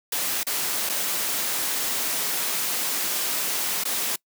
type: noise with dropouts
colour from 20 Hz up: white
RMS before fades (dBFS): -26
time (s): 0.12-4.16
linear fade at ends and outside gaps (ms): 5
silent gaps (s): 0.433-0.467 / 0.892-0.895 / 3.838-3.852
effects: noise-tail reverb RT60 0.1 s tail -24 dB re dry + high-pass 200 Hz 12 dB/octave